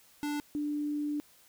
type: tone pair in turn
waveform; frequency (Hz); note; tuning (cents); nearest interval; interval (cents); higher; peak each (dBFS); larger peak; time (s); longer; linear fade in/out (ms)
square / sine; 293.7 / 295; D4 / D4; 0 / +8; unison; 8; second; -32 / -30; second; 0.23-0.4 / 0.55-1.2; second; 0
effects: white hiss -61 dBFS RMS until 1.48 s